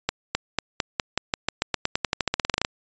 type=accelerating click train; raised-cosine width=0.2 ms; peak=-4 dBFS; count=24; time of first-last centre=0.09-2.649 s; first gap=260 ms; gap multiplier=0.91; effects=resampled to 16000 Hz